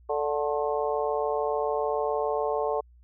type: harmonic tone with a mistuned harmonic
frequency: 146.83 Hz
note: D3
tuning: in tune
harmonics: 3 / 4 / 5 / 6 / 7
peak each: -28 / -30 / -32 / -34 / -35 dBFS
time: 0.09-2.81 s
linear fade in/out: 10 ms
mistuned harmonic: 7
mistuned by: +70 cents
effects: added 60 Hz sine -52 dBFS peak until 3.03 s